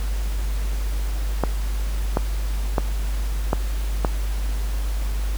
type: clicks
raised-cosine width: 1 ms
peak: -5 dBFS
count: 5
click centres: 1.437 / 2.171 / 2.782 / 3.531 / 4.048 s
effects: added 50 Hz sine -21 dBFS peak until 5.37 s + pink hiss -38 dBFS RMS until 5.37 s